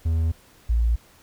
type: tone pair in turn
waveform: triangle / sine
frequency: 81.2 / 57.42 Hz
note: E2 / A#1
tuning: -26 / -25 cents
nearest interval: tritone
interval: 599 cents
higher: first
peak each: -17 dBFS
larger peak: neither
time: 0.05-0.32 / 0.69-0.96 s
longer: neither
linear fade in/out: 10 ms
effects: pink hiss -54 dBFS RMS until 1.22 s